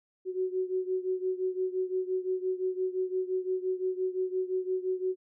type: beating tone pair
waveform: sine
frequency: 370 / 375.8 Hz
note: F#4 / F#4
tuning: 0 / +27 cents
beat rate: 5.8 Hz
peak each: -30 / -33 dBFS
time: 0.25-5.16 s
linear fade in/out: 50 ms
effects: none